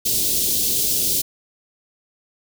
white band-stop noise, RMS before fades -20 dBFS, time 0.05-1.22 s, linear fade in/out 10 ms, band 470 to 3500 Hz, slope 24 dB/octave, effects none

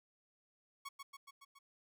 sawtooth tone with echo, 1108.7 Hz, C#6, in tune, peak -40 dBFS, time 0.85-0.89 s, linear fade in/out 10 ms, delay 140 ms, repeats 5, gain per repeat -3 dB, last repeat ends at 1.59 s, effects none

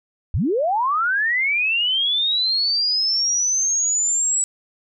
sine linear sweep, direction up, 54.9 to 7850 Hz, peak -17 dBFS, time 0.34-4.44 s, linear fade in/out 0 ms, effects none

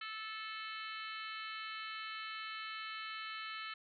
harmonic tone with a mistuned harmonic, 437.4 Hz, A4, 10 cents flat, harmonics 3 / 4 / 5 / 6 / 7 / 8 / 9 / 10, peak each -46 / -49 / -50 / -51 / -50 / -60 / -54 / -56 dBFS, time 0.01-3.74 s, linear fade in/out 5 ms, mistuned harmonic 10, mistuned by -46 cents, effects none

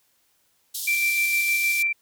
white band-pass noise, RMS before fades -31 dBFS, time 0.74-1.83 s, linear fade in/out 10 ms, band 3400 to 16000 Hz, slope 48 dB/octave
sine tone with tremolo, 2349 Hz, D7, in tune, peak -19 dBFS, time 0.87-1.93 s, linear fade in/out 10 ms, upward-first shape square, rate 6.5 Hz, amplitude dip 25%
effects white hiss -66 dBFS RMS until 2.01 s

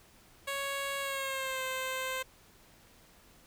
10% pulse tone with pitch glide, 554.4 to 520.3 Hz, C#5 to C5, 0 to -10 cents, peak -25 dBFS, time 0.47-2.23 s, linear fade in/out 10 ms, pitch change -110 cents, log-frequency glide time 1-1.62 s, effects pink hiss -60 dBFS RMS until 3.46 s

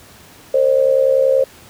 sine tone with amplitude modulation, 532 Hz, C5, 29 cents sharp, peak -7 dBFS, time 0.54-1.44 s, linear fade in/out 5 ms, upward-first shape sine, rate 70.4 Hz, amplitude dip 75%, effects pink hiss -43 dBFS RMS until 1.69 s + high-pass 60 Hz 12 dB/octave

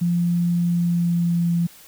sine tone with pitch glide, 173.2 to 170.91 Hz, F3 to F3, -14 to -37 cents, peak -17 dBFS, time 0.01-1.67 s, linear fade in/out 10 ms, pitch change -23 cents, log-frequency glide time 0.62-1.49 s, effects white hiss -47 dBFS RMS until 1.87 s

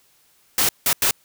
white noise bursts at uneven times, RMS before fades -18 dBFS, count 3, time 0.58-0.69 / 0.86-0.93 / 1.02-1.11 s, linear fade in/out 2 ms, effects white hiss -59 dBFS RMS until 1.24 s

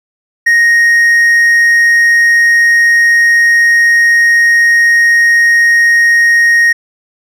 triangle tone, 1868 Hz, A#6, 3 cents sharp, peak -3 dBFS, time 0.46-6.73 s, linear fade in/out 10 ms, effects none

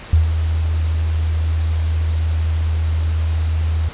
sine tone with ADSR envelope, 80.2 Hz, E2, 47 cents flat, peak -7 dBFS, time 0.13-3.89 s, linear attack 3 ms, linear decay 130 ms, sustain -8 dB, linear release 7 ms, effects pink hiss -35 dBFS RMS until 3.93 s + resampled to 8000 Hz

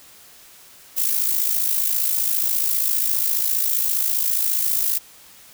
violet noise with amplitude modulation, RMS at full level -18 dBFS, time 0.96-4.99 s, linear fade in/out 20 ms, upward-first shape sine, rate 54.9 Hz, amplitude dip 60%, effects white hiss -47 dBFS RMS until 5.53 s

